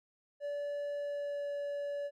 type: tone with pitch glide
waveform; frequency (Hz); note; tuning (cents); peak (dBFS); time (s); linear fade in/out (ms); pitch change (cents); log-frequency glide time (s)
triangle; 577 to 573; D5 to D5; -31 to -43; -33; 0.4-2.11; 50; -12; 0.95-1.5
effects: none